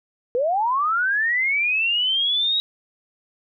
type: linear sweep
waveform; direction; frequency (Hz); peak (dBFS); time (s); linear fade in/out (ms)
sine; up; 466.2 to 3830; -18; 0.35-2.6; 0
effects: none